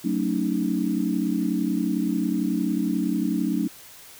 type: chord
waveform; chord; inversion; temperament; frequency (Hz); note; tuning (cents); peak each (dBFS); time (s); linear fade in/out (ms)
sine; D# half-diminished seventh; first; just; 186.68 / 224 / 280 / 311.1; F#3 / A3 / C#4 / D#4; +16 / +31 / +18 / 0; -27; 0.04-3.68; 10
effects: white hiss -46 dBFS RMS until 4.19 s